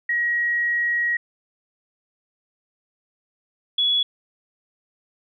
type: tone pair in turn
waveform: sine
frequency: 1900 / 3385 Hz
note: A#6 / G#7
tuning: +33 / +32 cents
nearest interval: minor seventh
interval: 999 cents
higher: second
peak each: -19 / -17 dBFS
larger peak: second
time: 0.09-1.17 / 3.78-4.03 s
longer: first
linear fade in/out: 5 ms
effects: none